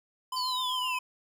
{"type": "tone with vibrato", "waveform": "square", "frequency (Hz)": 1012, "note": "B5", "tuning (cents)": 42, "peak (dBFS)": -32, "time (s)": [0.32, 0.99], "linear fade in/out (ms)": 5, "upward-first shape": "triangle", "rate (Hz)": 7.7, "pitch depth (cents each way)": 26}
{"type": "exponential sweep", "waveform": "sine", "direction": "down", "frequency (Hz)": [4670, 2489], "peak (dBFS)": -31, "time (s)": [0.36, 0.99], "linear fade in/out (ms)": 10}
{"effects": []}